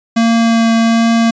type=tone with vibrato; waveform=square; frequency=228.7 Hz; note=A#3; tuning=33 cents flat; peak=-9 dBFS; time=0.16-1.31 s; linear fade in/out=10 ms; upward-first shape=triangle; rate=1.3 Hz; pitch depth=10 cents each way; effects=resampled to 16000 Hz